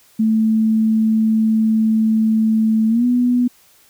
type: tone with pitch glide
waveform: sine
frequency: 220.2 to 245.7 Hz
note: A3 to B3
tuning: +2 to -9 cents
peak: -12 dBFS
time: 0.19-3.48 s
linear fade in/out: 10 ms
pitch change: +189 cents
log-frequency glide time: 2.88-3.05 s
effects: white hiss -52 dBFS RMS until 3.89 s